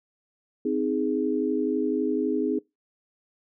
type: chord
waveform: sine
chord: Ab major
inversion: first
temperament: just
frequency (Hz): 259.6 / 311.5 / 415.3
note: C4 / Eb4 / Ab4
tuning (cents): -13 / +2 / 0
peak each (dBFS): -27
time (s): 0.65-2.59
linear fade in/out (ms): 5
effects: noise-tail reverb RT60 0.2 s tail -23 dB re dry